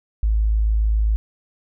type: tone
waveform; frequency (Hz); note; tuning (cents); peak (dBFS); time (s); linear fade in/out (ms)
sine; 53.7; A1; -41; -15; 0.23-1.16; 0
effects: none